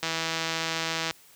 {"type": "click train", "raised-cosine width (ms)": 0.2, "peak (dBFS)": -11, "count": 177, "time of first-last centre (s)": [0.03, 1.11], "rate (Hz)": 163, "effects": ["white hiss -55 dBFS RMS until 1.35 s", "high-pass 60 Hz 12 dB/octave"]}